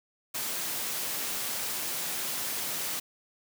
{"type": "high-pass noise", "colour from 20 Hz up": "white", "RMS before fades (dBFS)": -33, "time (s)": [0.34, 3], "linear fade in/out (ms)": 10, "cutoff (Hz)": 120, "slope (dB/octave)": 12, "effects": []}